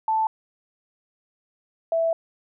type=tone pair in turn; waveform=sine; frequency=880 / 659.4 Hz; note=A5 / E5; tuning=0 / 0 cents; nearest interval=perfect fourth; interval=500 cents; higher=first; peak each=-19 dBFS; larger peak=neither; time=0.08-0.27 / 1.92-2.13 s; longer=second; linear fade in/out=2 ms; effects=none